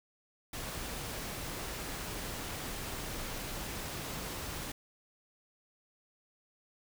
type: noise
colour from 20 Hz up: pink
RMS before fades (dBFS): -40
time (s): 0.53-4.72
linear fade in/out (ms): 5
effects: none